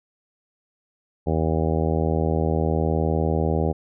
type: harmonic tone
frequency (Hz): 79.9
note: D#2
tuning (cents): +47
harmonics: 1 / 2 / 3 / 4 / 5 / 6 / 7 / 8 / 9 / 10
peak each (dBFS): -24 / -25 / -29 / -30 / -28 / -29 / -31 / -36 / -34 / -34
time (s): 1.26-3.73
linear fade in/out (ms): 20
effects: none